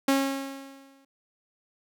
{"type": "tone with exponential decay", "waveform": "sawtooth", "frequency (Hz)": 272.7, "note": "C#4", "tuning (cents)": -28, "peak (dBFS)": -15, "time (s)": [0.08, 1.05], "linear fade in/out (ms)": 5, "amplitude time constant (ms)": 210, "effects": []}